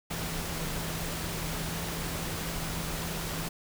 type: tone in noise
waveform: sine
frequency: 163.8 Hz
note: E3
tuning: 11 cents flat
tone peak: -38 dBFS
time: 0.1-3.49 s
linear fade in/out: 10 ms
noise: pink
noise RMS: -35 dBFS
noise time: 0.1-3.49 s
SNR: -6 dB
effects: none